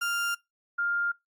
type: tone pair in turn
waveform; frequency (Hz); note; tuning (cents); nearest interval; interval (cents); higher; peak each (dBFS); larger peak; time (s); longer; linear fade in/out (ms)
35% pulse / sine; 1396.9 / 1402.6; F6 / F6; 0 / +7; unison; 7; second; -25; neither; 0.01-0.35 / 0.78-1.12; neither; 10
effects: noise-tail reverb RT60 0.2 s tail -24 dB re dry + AAC 64 kbps